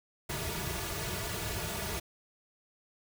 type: noise with comb filter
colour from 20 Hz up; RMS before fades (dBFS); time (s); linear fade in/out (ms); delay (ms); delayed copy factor
pink; -36; 0.29-2; 10; 3.8; -0.85
effects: none